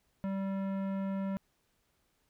sine tone with tanh clipping, 194.2 Hz, G3, 16 cents flat, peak -34 dBFS, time 0.24-1.37 s, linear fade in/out 0 ms, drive 16 dB, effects pink hiss -75 dBFS RMS until 2.29 s

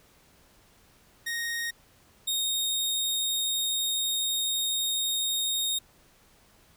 sawtooth tone pair in turn, 1864.7 / 3712 Hz, A#6 / A#7, 0 / -8 cents, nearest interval octave, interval 1192 cents, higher second, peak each -26 / -23 dBFS, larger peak second, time 1.26-1.71 / 2.27-5.79 s, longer second, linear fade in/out 10 ms, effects pink hiss -60 dBFS RMS until 6.76 s

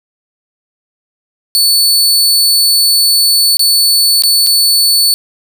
sawtooth tone with dropouts, 4460 Hz, C#8, 10 cents sharp, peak -4 dBFS, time 1.55-5.14 s, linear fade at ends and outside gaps 0 ms, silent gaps 3.57-3.594 / 4.222-4.236 / 4.465-4.47 s, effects none

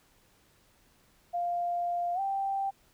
sine tone with pitch glide, 698.5 to 784 Hz, F5 to G5, 0 to 0 cents, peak -28 dBFS, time 1.33-2.71 s, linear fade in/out 20 ms, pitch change +200 cents, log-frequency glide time 2.14-2.2 s, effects pink hiss -65 dBFS RMS until 2.93 s

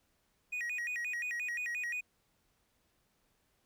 triangle tone with vibrato, 2168 Hz, C#7, 39 cents flat, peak -33 dBFS, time 0.52-2.01 s, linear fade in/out 10 ms, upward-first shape square, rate 5.7 Hz, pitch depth 230 cents each way, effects pink hiss -75 dBFS RMS until 3.65 s

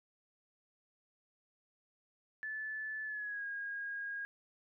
sine tone with pitch glide, 1740 to 1632.9 Hz, A6 to G#6, -20 to -30 cents, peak -38 dBFS, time 2.43-4.25 s, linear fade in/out 0 ms, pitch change -110 cents, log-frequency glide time 3.04-3.45 s, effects none

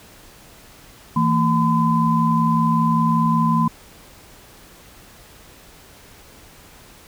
sine tone cluster, 162.7 / 227.9 / 1015 Hz, E3 / A#3 / B5, -22 / -39 / +47 cents, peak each -19 dBFS, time 1.16-3.68 s, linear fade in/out 5 ms, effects pink hiss -46 dBFS RMS until 7.07 s

